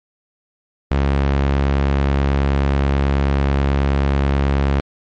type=tone; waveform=sawtooth; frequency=69.3 Hz; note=C#2; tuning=in tune; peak=-10 dBFS; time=0.91-4.8 s; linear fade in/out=0 ms; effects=low-pass 3000 Hz 12 dB/octave + MP3 48 kbps